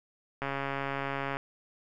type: click train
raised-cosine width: 0.5 ms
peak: -18 dBFS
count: 132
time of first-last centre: 0.42-1.369 s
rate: 138 Hz
effects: none